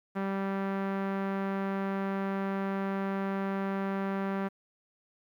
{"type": "tone with low-pass filter", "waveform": "sawtooth", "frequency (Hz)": 195, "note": "G3", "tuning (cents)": -9, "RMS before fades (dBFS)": -32, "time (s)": [0.15, 4.49], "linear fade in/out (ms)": 20, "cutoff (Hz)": 1600, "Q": 1.3, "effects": ["11-bit"]}